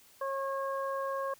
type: harmonic tone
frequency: 544 Hz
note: C#5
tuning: 33 cents flat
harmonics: 1 / 2 / 3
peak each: -34 / -35 / -45 dBFS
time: 0.21-1.34 s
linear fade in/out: 5 ms
effects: white hiss -60 dBFS RMS until 1.39 s